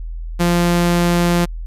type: tone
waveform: sawtooth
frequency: 173.5 Hz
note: F3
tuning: 11 cents flat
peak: -9 dBFS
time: 0.39-1.46 s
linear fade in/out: 20 ms
effects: added 41 Hz sine -24 dBFS peak until 1.66 s + resampled to 32000 Hz